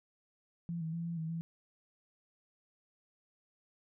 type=tone with pitch steps; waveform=sine; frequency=169.9 / 161 / 168.1 / 169.1 / 160.5 / 165.7 Hz; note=F3 / E3 / E3 / E3 / E3 / E3; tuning=-47 / -41 / +34 / +44 / -46 / +9 cents; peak=-35 dBFS; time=0.69-1.41 s; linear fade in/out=0 ms; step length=120 ms; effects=none